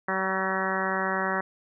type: harmonic tone with a mistuned harmonic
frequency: 190.3 Hz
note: F#3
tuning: 49 cents sharp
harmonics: 1 / 2 / 3 / 4 / 5 / 6 / 7 / 8 / 9 / 10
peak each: -34 / -34 / -34 / -34 / -34 / -34 / -34 / -34 / -34 / -34 dBFS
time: 0.08-1.41 s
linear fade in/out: 5 ms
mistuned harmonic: 6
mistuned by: -22 cents
effects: none